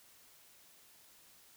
silence, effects white hiss -62 dBFS RMS until 1.56 s

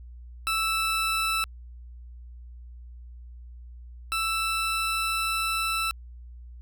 20% pulse tone pair in turn, 1318.5 / 1323.5 Hz, E6 / E6, 0 / +7 cents, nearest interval unison, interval 7 cents, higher second, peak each -19 / -20 dBFS, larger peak first, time 0.47-1.44 / 4.12-5.91 s, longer second, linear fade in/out 0 ms, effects added 60 Hz sine -41 dBFS peak until 6.61 s

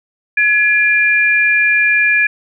sine tone pair together, 1690.7 / 2391 Hz, G#6 / D7, +30 / +30 cents, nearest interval tritone, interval 600 cents, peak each -12 dBFS, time 0.37-2.27 s, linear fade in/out 5 ms, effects none

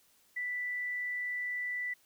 sine tone, 1976 Hz, B6, in tune, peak -33 dBFS, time 0.36-1.94 s, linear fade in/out 10 ms, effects white hiss -67 dBFS RMS until 2.05 s

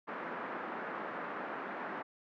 white band-pass noise, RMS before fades -41 dBFS, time 0.07-2.03 s, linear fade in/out 20 ms, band 200 to 1600 Hz, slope 24 dB/octave, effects none

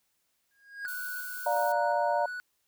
triangle tone with exponential growth, 1634 Hz, G#6, 29 cents flat, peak -30 dBFS, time 0.51-0.86 s, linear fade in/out 2 ms, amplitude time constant 75 ms
triangle tone with tremolo, 1476 Hz, F#6, 5 cents flat, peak -33 dBFS, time 0.85-2.4 s, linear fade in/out 0 ms, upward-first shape square, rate 1.4 Hz, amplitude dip 30%
violet noise, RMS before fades -42 dBFS, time 0.88-1.72 s, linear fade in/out 0 ms
sine chord, Bb major, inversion first, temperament equal with one note detuned, 587.3 / 702.9 / 932.3 Hz, D5 / F5 / Bb5, 0 / +11 / 0 cents, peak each -29 dBFS, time 1.46-2.26 s, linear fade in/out 5 ms
effects white hiss -75 dBFS RMS until 2.67 s

